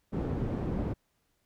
white low-pass noise, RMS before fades -32 dBFS, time 0.12-0.94 s, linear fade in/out 20 ms, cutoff 290 Hz, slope 12 dB/octave, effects pink hiss -75 dBFS RMS until 1.45 s

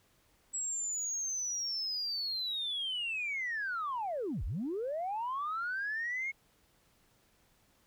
sine linear two-way sweep, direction down then up, 7780 to 30.87 to 2192 Hz, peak -32 dBFS, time 0.53-6.32 s, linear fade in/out 20 ms, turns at 4.44 s, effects tanh soft clip ceiling -29 dBFS + pink hiss -69 dBFS RMS until 7.86 s

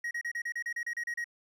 triangle tone bursts, 1892 Hz, A#6, 25 cents sharp, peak -30 dBFS, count 12, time 0.04-1.243 s, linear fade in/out 5 ms, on 70 ms, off 33 ms, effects none

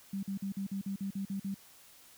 sine tone bursts, 196 Hz, G3, in tune, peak -33 dBFS, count 10, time 0.13-1.544 s, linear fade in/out 5 ms, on 100 ms, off 46 ms, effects white hiss -58 dBFS RMS until 2.17 s

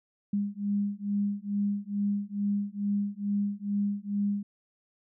sine beating tone pair, 201.8 / 204.1 Hz, G#3 / G#3, -49 / -30 cents, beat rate 2.3 Hz, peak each -30 dBFS, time 0.33-4.43 s, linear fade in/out 5 ms, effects none

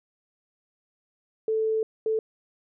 sine tone bursts at uneven times, 440 Hz, A4, in tune, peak -22 dBFS, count 2, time 1.48-1.83 / 2.06-2.19 s, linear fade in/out 2 ms, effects none

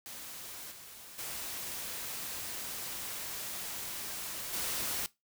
white noise with level steps, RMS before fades -45 / -50 / -40 / -35 dBFS, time 0.06-5.06 s, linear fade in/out 0 ms, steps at 0.71 / 1.18 / 4.53 s, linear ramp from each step 10 ms, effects noise-tail reverb RT60 0.2 s tail -20 dB re dry

